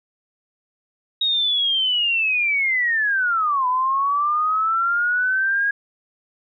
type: linear two-way sweep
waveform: sine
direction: down then up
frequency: 3781 to 994 to 1647 Hz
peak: -17 dBFS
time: 1.21-5.71 s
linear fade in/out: 5 ms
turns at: 3.67 s
effects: none